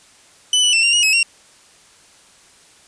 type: tone with pitch steps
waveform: sawtooth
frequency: 2997 / 2962 / 2685 / 2772 / 2883 / 2566 / 2746 Hz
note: F#7 / F#7 / E7 / F7 / F#7 / E7 / F7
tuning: +22 / +1 / +31 / -14 / -46 / -47 / -30 cents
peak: -9 dBFS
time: 0.53-1.23 s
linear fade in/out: 2 ms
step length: 100 ms
effects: white hiss -49 dBFS RMS until 2.87 s + resampled to 22050 Hz